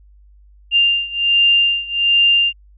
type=beating tone pair; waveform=sine; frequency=2794 / 2795.3 Hz; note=F7 / F7; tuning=0 / +1 cents; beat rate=1.3 Hz; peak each=-14 / -16 dBFS; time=0.71-2.53 s; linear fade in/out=50 ms; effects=added 50 Hz sine -44 dBFS peak until 2.77 s